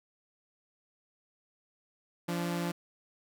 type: tone pair together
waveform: sawtooth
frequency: 172.55 / 290.2 Hz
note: F3 / D4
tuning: -21 / -21 cents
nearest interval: major sixth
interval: 900 cents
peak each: -28 / -34 dBFS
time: 2.28-2.72 s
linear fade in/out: 10 ms
effects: none